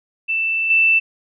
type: tone with level steps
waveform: sine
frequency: 2659 Hz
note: E7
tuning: 14 cents sharp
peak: -17 / -11 dBFS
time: 0.28-1 s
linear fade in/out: 20 ms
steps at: 0.7 s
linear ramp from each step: 5 ms
effects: none